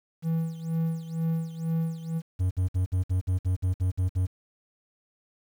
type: tone with tremolo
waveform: triangle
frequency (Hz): 163.5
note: E3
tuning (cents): -14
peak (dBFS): -21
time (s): 0.22-2.22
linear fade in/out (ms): 50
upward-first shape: sine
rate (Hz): 2.1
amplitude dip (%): 80
type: tone bursts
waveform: triangle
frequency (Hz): 92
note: F#2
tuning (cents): -9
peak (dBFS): -20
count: 11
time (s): 2.39-4.27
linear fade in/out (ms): 20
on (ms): 120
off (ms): 56
effects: 9-bit